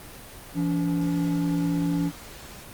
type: tone pair together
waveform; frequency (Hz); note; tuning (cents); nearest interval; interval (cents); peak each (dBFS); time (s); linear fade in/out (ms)
triangle; 169.51 / 285.7; E3 / D4; +49 / -48; major sixth; 903; -23; 0.54-2.12; 50
effects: pink hiss -43 dBFS RMS until 2.73 s + Opus 32 kbps